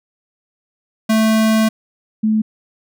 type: tone pair in turn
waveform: square / sine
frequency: 220 / 217 Hz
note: A3 / A3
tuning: 0 / -24 cents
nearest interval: unison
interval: 24 cents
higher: first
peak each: -12 / -12 dBFS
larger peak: neither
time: 1.09-1.69 / 2.23-2.42 s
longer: first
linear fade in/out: 10 ms
effects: none